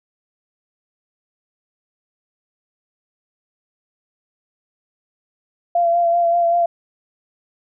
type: tone with vibrato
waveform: sine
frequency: 686 Hz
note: F5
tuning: 31 cents flat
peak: -13 dBFS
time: 5.75-6.66 s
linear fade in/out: 5 ms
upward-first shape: sine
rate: 5.2 Hz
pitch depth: 24 cents each way
effects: none